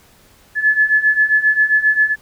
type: beating tone pair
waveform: sine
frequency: 1718 / 1725.5 Hz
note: A6 / A6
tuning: -42 / -34 cents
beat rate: 7.5 Hz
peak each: -16 / -13 dBFS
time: 0.55-2.16 s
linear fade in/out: 50 ms
effects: pink hiss -50 dBFS RMS until 2.21 s